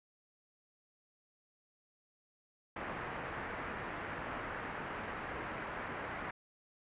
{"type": "low-pass noise", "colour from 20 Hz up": "white", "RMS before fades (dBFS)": -42, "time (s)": [2.76, 6.31], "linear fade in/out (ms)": 5, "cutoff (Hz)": 1900, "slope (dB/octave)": 24, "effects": ["resampled to 8000 Hz"]}